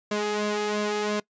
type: tone with flanger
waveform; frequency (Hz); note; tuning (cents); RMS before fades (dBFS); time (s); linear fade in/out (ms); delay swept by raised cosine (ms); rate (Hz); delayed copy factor
sawtooth; 209.3; G#3; +14; -27; 0.11-1.2; 5; 1.8 to 2.46; 2.9; +0.7
effects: noise-tail reverb RT60 0.1 s tail -23 dB re dry + resampled to 16000 Hz